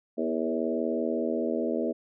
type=harmonic tone with a mistuned harmonic; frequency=80.5 Hz; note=E2; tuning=41 cents flat; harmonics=3 / 4 / 5 / 6 / 7 / 8; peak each=-31 / -32 / -33 / -34 / -34 / -35 dBFS; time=0.17-1.93 s; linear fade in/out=20 ms; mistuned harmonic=5; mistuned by=+19 cents; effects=none